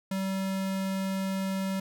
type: tone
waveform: square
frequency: 192.1 Hz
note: G3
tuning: 35 cents flat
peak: -29 dBFS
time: 0.11-1.8 s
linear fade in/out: 5 ms
effects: none